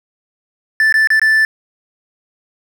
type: tone with dropouts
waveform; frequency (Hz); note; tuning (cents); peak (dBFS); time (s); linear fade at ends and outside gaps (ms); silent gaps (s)
triangle; 1760; A6; 0; -7; 0.8-1.45; 1; 0.925-0.941 / 1.073-1.103 / 1.196-1.216
effects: 7-bit